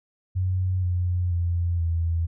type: tone with pitch steps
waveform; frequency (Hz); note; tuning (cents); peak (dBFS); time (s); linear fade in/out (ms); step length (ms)
sine; 92.5 / 89.35 / 86.31 / 83.37; F#2 / F2 / F2 / E2; 0 / +40 / -20 / +20; -21; 0.35-2.27; 20; 480
effects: none